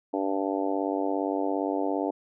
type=harmonic tone; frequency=97.4 Hz; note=G2; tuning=11 cents flat; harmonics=3 / 4 / 5 / 6 / 7 / 8 / 9; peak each=-29 / -33 / -33 / -35 / -33 / -38 / -36 dBFS; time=0.13-2.11 s; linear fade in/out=10 ms; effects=none